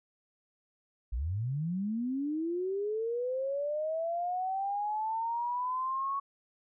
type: linear sweep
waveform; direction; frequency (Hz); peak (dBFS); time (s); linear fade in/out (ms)
sine; up; 51.1 to 1115; -30; 1.12-6.2; 10
effects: none